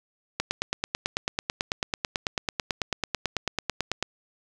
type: click train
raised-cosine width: 0.2 ms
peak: -8 dBFS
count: 34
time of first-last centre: 0.4-4.026 s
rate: 9.1 Hz
effects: none